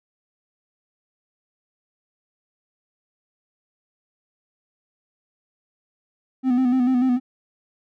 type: tone with vibrato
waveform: triangle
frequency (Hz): 253.2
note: B3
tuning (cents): +43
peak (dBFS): -14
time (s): 6.43-7.2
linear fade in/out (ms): 50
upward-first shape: square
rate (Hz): 6.8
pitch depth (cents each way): 47
effects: none